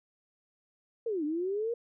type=linear two-way sweep; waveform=sine; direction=down then up; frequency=478.9 to 288.7 to 478.9 Hz; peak=-29 dBFS; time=1.06-1.74 s; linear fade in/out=5 ms; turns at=1.24 s; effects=none